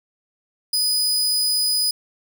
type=tone; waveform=sawtooth; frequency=4978 Hz; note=D#8; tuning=in tune; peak=-15 dBFS; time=0.73-1.91 s; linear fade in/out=5 ms; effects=none